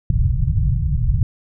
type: low-pass noise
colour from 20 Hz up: white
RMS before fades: -17 dBFS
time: 0.1-1.23 s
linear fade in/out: 2 ms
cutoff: 140 Hz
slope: 48 dB/octave
effects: none